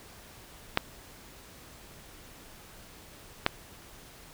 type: clicks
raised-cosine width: 0.3 ms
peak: -6 dBFS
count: 2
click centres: 0.774 / 3.464 s
effects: pink hiss -51 dBFS RMS until 4.33 s